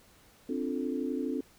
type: chord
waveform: sine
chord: D minor seventh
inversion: third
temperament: equal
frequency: 261.6 / 293.7 / 349.2 / 440 Hz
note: C4 / D4 / F4 / A4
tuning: 0 / 0 / 0 / 0 cents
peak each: -33 / -35 / -38 / -38 dBFS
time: 0.49-1.41 s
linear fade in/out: 5 ms
effects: pink hiss -60 dBFS RMS until 1.58 s